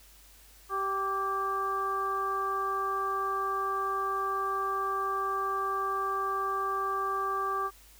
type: harmonic tone with a mistuned harmonic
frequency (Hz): 389.2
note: G4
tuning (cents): -12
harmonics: 1 / 2 / 3 / 4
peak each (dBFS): -36 / -39 / -29 / -42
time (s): 0.69-7.71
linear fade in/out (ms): 50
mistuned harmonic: 4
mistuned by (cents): +45
effects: added 50 Hz sine -57 dBFS peak until 7.99 s + white hiss -57 dBFS RMS until 7.99 s